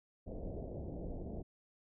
pink low-pass noise, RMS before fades -43 dBFS, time 0.26-1.43 s, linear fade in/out 20 ms, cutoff 670 Hz, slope 48 dB/octave, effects none

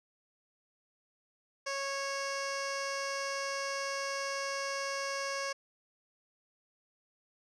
15% pulse tone with low-pass filter, 551 Hz, C#5, 11 cents flat, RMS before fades -36 dBFS, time 1.66-5.53 s, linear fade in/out 10 ms, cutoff 6100 Hz, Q 2.1, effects none

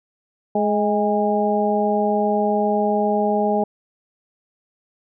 harmonic tone with a mistuned harmonic, 210 Hz, G#3, 19 cents sharp, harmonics 1 / 2 / 3 / 4, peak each -22 / -22 / -22 / -22 dBFS, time 0.55-3.64 s, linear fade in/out 5 ms, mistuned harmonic 4, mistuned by -47 cents, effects none

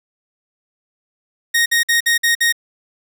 sawtooth tone bursts, 1864.7 Hz, A#6, in tune, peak -9 dBFS, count 6, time 1.54-2.525 s, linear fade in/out 10 ms, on 120 ms, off 53 ms, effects 8-bit

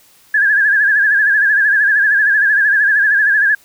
sine tone with vibrato, 1661.2 Hz, G#6, in tune, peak -9 dBFS, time 0.34-3.55 s, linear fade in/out 5 ms, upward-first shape sine, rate 13 Hz, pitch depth 81 cents each way, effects white hiss -49 dBFS RMS until 3.64 s

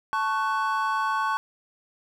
triangle chord, F# minor, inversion first, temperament equal with one note detuned, 880 / 1108.7 / 1499.8 Hz, A5 / C#6 / F#6, 0 / 0 / +23 cents, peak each -26 / -24 / -28 dBFS, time 0.13-1.37 s, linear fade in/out 0 ms, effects none

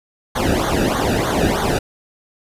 brown noise with flanger, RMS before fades -18 dBFS, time 0.35-1.79 s, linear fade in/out 10 ms, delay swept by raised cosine 0.38 to 0.96 ms, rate 3.2 Hz, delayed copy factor -1, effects resampled to 32000 Hz

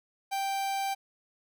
45% pulse tone, 784 Hz, G5, in tune, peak -29 dBFS, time 0.31-0.95 s, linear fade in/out 20 ms, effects none

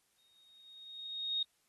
sine tone with exponential growth, 3729 Hz, A#7, in tune, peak -30 dBFS, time 0.18-1.43 s, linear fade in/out 5 ms, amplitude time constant 270 ms, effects white hiss -75 dBFS RMS until 1.68 s + AAC 32 kbps

